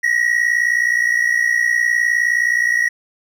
triangle tone pair together, 1875 / 1934.4 Hz, A#6 / B6, +10 / -36 cents, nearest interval minor second, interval 54 cents, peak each -15 dBFS, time 0.03-2.89 s, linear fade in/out 10 ms, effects none

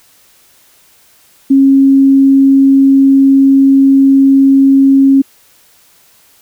sine tone, 271.9 Hz, C#4, 33 cents flat, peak -3 dBFS, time 1.5-5.22 s, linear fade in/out 10 ms, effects white hiss -47 dBFS RMS until 6.41 s

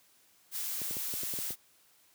blue noise, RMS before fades -36 dBFS, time 0.51-1.56 s, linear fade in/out 50 ms
clicks, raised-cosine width 2 ms, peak -30 dBFS, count 8, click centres 0.817 / 0.91 / 0.968 / 1.138 / 1.234 / 1.338 / 1.388 / 1.506 s
effects white hiss -65 dBFS RMS until 2.14 s + high-pass 80 Hz 12 dB/octave

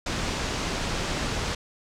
pink low-pass noise, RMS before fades -29 dBFS, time 0.06-1.55 s, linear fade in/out 5 ms, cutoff 7100 Hz, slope 24 dB/octave, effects none

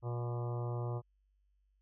harmonic tone with a mistuned harmonic, 120.1 Hz, B2, 48 cents flat, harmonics 1 / 3 / 4 / 5 / 6 / 7 / 8 / 9 / 10, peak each -35 / -45 / -47 / -49 / -51 / -52 / -53 / -54 / -55 dBFS, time 0.02-1.02 s, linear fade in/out 50 ms, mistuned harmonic 8, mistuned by +49 cents, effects added 49 Hz sine -70 dBFS peak until 1.81 s

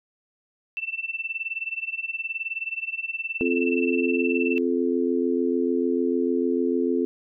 sine tone with tremolo, 2673 Hz, E7, 23 cents sharp, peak -24 dBFS, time 0.77-4.58 s, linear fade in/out 0 ms, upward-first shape sine, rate 19 Hz, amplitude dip 90%
harmonic tone, 86.7 Hz, F2, 12 cents flat, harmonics 3 / 4 / 5, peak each -24 / -25 / -26 dBFS, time 3.41-7.05 s, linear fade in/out 0 ms
effects none

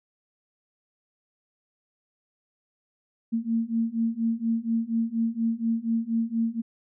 sine beating tone pair, 226 / 230.2 Hz, A3 / A#3, +47 / -22 cents, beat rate 4.2 Hz, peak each -27 / -26 dBFS, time 3.32-6.62 s, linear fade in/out 20 ms, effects none

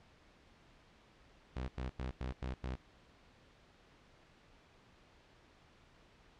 sawtooth tone bursts, 63.7 Hz, C2, 46 cents flat, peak -34 dBFS, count 6, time 1.56-2.755 s, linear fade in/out 5 ms, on 120 ms, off 95 ms, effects pink hiss -64 dBFS RMS until 6.39 s + low-pass 4000 Hz 12 dB/octave

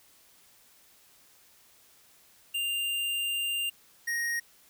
square tone pair in turn, 2794 / 1872.1 Hz, F7 / A#6, 0 / +7 cents, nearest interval perfect fifth, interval 693 cents, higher first, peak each -29 / -29 dBFS, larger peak neither, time 2.54-3.7 / 4.07-4.4 s, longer first, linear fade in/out 10 ms, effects white hiss -60 dBFS RMS until 4.69 s

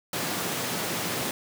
pink high-pass noise, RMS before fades -30 dBFS, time 0.13-1.31 s, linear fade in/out 2 ms, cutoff 130 Hz, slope 24 dB/octave, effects none

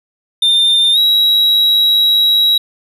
triangle tone with pitch glide, 3606 to 3865 Hz, A7 to B7, +42 to -38 cents, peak -7 dBFS, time 0.42-2.58 s, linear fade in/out 5 ms, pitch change +120 cents, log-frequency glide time 0.93-0.98 s, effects none

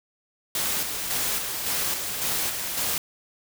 white noise with tremolo, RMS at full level -26 dBFS, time 0.55-2.98 s, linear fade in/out 2 ms, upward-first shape square, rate 1.8 Hz, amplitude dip 40%, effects none

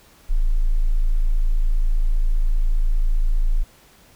sine tone, 27.5 Hz, A0, in tune, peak -14 dBFS, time 0.29-3.64 s, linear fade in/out 20 ms, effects pink hiss -52 dBFS RMS until 4.15 s

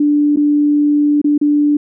sine tone with dropouts, 293.7 Hz, D4, in tune, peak -9 dBFS, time 0-1.77 s, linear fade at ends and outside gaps 5 ms, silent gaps 0.361-0.37 / 1.216-1.243 / 1.379-1.413 s, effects none

